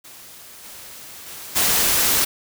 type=noise with level steps; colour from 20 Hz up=white; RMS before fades=-42 / -39 / -36 / -18 dBFS; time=0.04-2.25 s; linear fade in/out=10 ms; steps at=0.63 / 1.26 / 1.55 s; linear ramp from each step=20 ms; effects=none

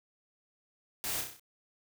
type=noise with echo; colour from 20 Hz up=white; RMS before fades=-36 dBFS; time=1.04-1.21 s; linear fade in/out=0 ms; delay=31 ms; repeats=6; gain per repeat=-4 dB; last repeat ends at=1.396 s; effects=none

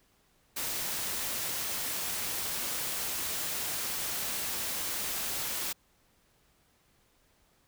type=noise; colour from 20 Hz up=white; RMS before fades=-34 dBFS; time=0.56-5.73 s; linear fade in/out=10 ms; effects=pink hiss -68 dBFS RMS until 7.67 s

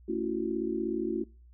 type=chord; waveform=sine; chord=F# minor seventh; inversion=first; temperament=just; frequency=222 / 277.5 / 333 / 370 Hz; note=A3 / C#4 / E4 / F#4; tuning=+16 / +2 / +18 / 0 cents; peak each=-36 / -37 / -32 / -33 dBFS; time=0.08-1.24 s; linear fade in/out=10 ms; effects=noise-tail reverb RT60 0.4 s tail -26 dB re dry + added 60 Hz sine -52 dBFS peak until 1.53 s

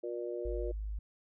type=harmonic tone; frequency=119.2 Hz; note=A#2; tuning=39 cents sharp; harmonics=3 / 4 / 5; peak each=-38 / -40 / -42 dBFS; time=0.03-0.72 s; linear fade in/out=10 ms
type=tone; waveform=sine; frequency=52.1 Hz; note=G#1; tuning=6 cents sharp; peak=-35 dBFS; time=0.45-0.99 s; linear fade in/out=5 ms
effects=none

